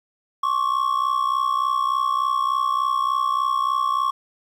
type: ring-modulated tone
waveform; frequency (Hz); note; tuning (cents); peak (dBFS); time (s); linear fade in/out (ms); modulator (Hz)
triangle; 1108.7; C#6; 0; -14; 0.43-4.11; 5; 31.7
effects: 9-bit